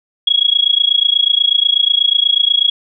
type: tone with amplitude modulation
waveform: sine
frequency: 3322 Hz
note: G#7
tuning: in tune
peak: -6 dBFS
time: 0.27-2.7 s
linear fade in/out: 5 ms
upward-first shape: sine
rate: 28.2 Hz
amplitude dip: 95%
effects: none